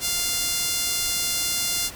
sawtooth tone with high-pass filter, 698.5 Hz, F5, in tune, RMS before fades -25 dBFS, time 0-1.91 s, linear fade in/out 50 ms, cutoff 4600 Hz, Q 0.78, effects pink hiss -40 dBFS RMS until 1.95 s

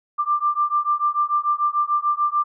sine beating tone pair, 1182 / 1188.8 Hz, D6 / D6, +11 / +21 cents, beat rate 6.8 Hz, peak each -21 dBFS, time 0.18-2.44 s, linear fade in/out 20 ms, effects none

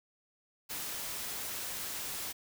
white noise, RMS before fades -39 dBFS, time 0.69-2.33 s, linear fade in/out 20 ms, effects none

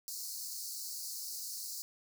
pink high-pass noise, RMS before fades -42 dBFS, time 0.08-1.82 s, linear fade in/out 0 ms, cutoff 4300 Hz, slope 96 dB/octave, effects none

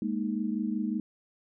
sine chord, Ab suspended second, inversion none, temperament equal, 207.7 / 233.1 / 311.1 Hz, Ab3 / Bb3 / Eb4, 0 / 0 / 0 cents, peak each -31 / -32 / -34 dBFS, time 0.02-1 s, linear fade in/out 2 ms, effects none

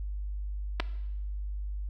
clicks, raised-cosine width 0.3 ms, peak -13 dBFS, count 2, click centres 0.799 / 0.802 s, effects noise-tail reverb RT60 1.0 s tail -17 dB re dry + added 50 Hz sine -32 dBFS peak until 1.89 s

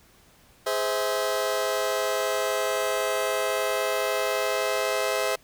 sawtooth chord, Ab augmented, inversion none, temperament just, 415.3 / 519.1 / 648.9 Hz, Ab4 / C5 / E5, 0 / -14 / -27 cents, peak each -26 / -24 / -24 dBFS, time 0.66-5.36 s, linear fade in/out 10 ms, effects pink hiss -57 dBFS RMS until 5.43 s

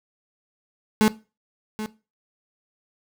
35% pulse tone with echo, 215.5 Hz, A3, 36 cents flat, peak -13 dBFS, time 1.01-1.08 s, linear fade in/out 0 ms, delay 780 ms, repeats 1, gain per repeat -13 dB, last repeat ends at 1.86 s, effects noise-tail reverb RT60 0.3 s tail -18 dB re dry

